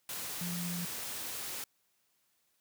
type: tone in noise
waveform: sine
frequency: 174.61 Hz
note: F3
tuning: in tune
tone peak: -36 dBFS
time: 0.41-0.85 s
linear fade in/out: 2 ms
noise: white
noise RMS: -40 dBFS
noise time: 0.09-1.64 s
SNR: +1 dB
effects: white hiss -75 dBFS RMS until 2.6 s + high-pass 60 Hz 12 dB/octave